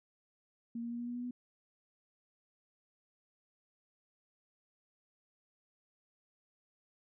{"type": "tone with pitch steps", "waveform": "sine", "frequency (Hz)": [233.1, 235.3, 237.4, 239.7, 241.9, 244.1, 246.4], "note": ["A#3", "A#3", "A#3", "A#3", "B3", "B3", "B3"], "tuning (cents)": [0, 16, 32, 48, -36, -20, -4], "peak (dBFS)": -37, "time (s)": [0.75, 1.31], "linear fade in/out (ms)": 5, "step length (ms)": 80, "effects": []}